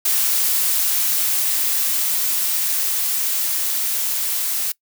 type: noise with level ramp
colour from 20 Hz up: blue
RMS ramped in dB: -18 to -22 dBFS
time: 0.05-4.72 s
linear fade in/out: 5 ms
effects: noise-tail reverb RT60 0.1 s tail -23 dB re dry